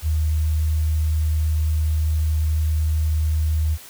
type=tone; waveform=sine; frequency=77.78 Hz; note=D#2; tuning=in tune; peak=-17 dBFS; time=0.02-3.78 s; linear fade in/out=50 ms; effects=white hiss -42 dBFS RMS until 3.89 s